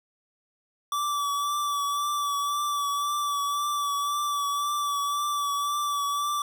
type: tone with vibrato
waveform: square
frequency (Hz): 1156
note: D6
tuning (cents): -28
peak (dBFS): -26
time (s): 0.92-6.42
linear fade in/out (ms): 2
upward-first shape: triangle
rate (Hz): 1.9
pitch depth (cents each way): 31
effects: none